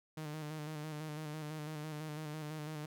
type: tone with vibrato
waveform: sawtooth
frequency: 153 Hz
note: D#3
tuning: 29 cents flat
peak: -37 dBFS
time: 0.17-2.86 s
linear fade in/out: 5 ms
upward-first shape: square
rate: 6 Hz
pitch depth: 36 cents each way
effects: none